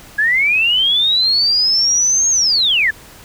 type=linear two-way sweep; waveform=sine; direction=up then down; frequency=1647 to 6570 to 1647 Hz; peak=-11 dBFS; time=0.18-2.91 s; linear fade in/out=10 ms; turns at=2.3 s; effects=pink hiss -40 dBFS RMS until 3.24 s